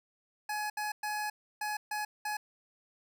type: tone bursts at uneven times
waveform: 25% pulse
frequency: 843 Hz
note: G#5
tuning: 26 cents sharp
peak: -29 dBFS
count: 6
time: 0.49-0.7 / 0.77-0.92 / 1.03-1.3 / 1.61-1.77 / 1.91-2.05 / 2.25-2.37 s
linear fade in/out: 5 ms
effects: none